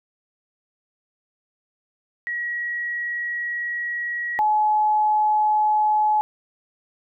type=tone pair in turn; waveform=sine; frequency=1911 / 851.3 Hz; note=A#6 / G#5; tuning=+43 / +43 cents; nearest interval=octave + major second; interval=1400 cents; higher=first; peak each=-24 / -16 dBFS; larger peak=second; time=2.27-4.39 / 4.39-6.21 s; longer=first; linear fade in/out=0 ms; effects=none